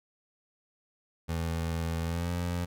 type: tone with pitch glide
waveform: 25% pulse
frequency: 82.6 to 87.51 Hz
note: E2 to F2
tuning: +4 to +4 cents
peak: -26 dBFS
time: 1.28-2.66 s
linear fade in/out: 20 ms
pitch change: +100 cents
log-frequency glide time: 2.03-2.32 s
effects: none